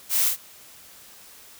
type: noise with echo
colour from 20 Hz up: blue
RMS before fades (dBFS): -22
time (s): 0.09-0.32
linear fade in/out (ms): 50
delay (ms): 49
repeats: 1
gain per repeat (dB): -4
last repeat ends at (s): 0.369
effects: white hiss -48 dBFS RMS until 1.59 s